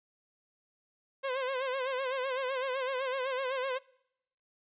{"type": "tone with vibrato", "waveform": "sawtooth", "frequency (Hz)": 523.3, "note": "C5", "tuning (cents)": 0, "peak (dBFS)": -27, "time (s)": [1.23, 3.79], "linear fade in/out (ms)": 20, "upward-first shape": "sine", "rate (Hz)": 7.9, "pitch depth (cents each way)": 81, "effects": ["noise-tail reverb RT60 0.8 s tail -25 dB re dry", "resampled to 8000 Hz"]}